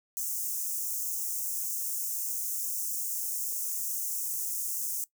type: high-pass noise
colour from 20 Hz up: white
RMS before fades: -33 dBFS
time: 0.17-5.04 s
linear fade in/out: 0 ms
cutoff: 6000 Hz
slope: 48 dB/octave
effects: noise-tail reverb RT60 0.1 s tail -19 dB re dry